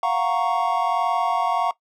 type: chord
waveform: triangle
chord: Gb major seventh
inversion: third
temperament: equal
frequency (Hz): 698.5 / 740 / 932.3 / 1108.7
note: F5 / Gb5 / Bb5 / Db6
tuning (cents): 0 / 0 / 0 / 0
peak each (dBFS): -23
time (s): 0.03-1.71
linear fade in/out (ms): 2
effects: noise-tail reverb RT60 0.1 s tail -18 dB re dry